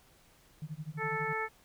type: tone with tremolo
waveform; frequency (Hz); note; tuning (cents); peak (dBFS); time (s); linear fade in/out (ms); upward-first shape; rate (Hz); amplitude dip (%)
sine; 153.8; D#3; -20; -35; 0.62-1.33; 0; sine; 12; 100
type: harmonic tone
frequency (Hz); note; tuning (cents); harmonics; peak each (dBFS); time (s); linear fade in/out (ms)
440; A4; 0; 1 / 2 / 3 / 4 / 5; -38 / -38 / -38 / -38 / -38; 0.97-1.49; 50
effects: pink hiss -63 dBFS RMS until 1.64 s